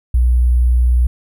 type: tone with sample-and-hold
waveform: sine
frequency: 61 Hz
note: B1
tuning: 21 cents flat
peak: -9 dBFS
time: 0.14-1.07 s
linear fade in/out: 5 ms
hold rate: 11025 Hz
effects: none